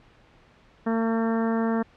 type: harmonic tone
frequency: 226.5 Hz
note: A#3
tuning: 50 cents flat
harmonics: 1 / 2 / 3 / 4 / 5 / 6 / 7 / 8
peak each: -23 / -29 / -33 / -35 / -37 / -39 / -40 / -41 dBFS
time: 0.86-1.83 s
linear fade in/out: 10 ms
effects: pink hiss -56 dBFS RMS until 1.96 s + low-pass 3000 Hz 12 dB/octave